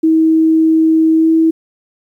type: tone with pitch glide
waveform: sine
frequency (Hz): 320.2 to 323.5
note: D#4 to E4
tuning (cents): +50 to -32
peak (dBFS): -7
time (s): 0.03-1.51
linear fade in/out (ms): 10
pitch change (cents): +18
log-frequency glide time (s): 1.13-1.3
effects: 8-bit